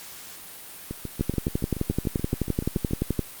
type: two click trains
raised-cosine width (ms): 3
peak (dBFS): -18 / -10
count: 15 / 24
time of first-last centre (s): 0.91-2.91 / 1.21-3.193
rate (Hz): 7 / 11.6
effects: white hiss -42 dBFS RMS until 3.4 s + Opus 48 kbps